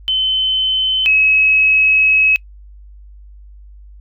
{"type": "tone pair in turn", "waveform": "sine", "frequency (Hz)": [3060, 2564], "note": ["G7", "E7"], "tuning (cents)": [-42, -49], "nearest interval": "minor third", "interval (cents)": 307, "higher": "first", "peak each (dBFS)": [-13, -9], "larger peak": "second", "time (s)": [[0.08, 1.06], [1.06, 2.36]], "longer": "second", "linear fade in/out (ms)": 0, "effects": ["noise-tail reverb RT60 0.1 s tail -26 dB re dry", "added 50 Hz sine -36 dBFS peak until 4 s"]}